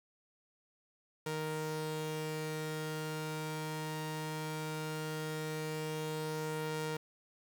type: tone pair together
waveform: sawtooth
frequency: 155.56 / 466.5 Hz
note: D#3 / A#4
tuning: 0 / +1 cents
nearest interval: octave + perfect fifth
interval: 1901 cents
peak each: -35 / -36 dBFS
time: 1.26-6.97 s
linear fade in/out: 5 ms
effects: 10-bit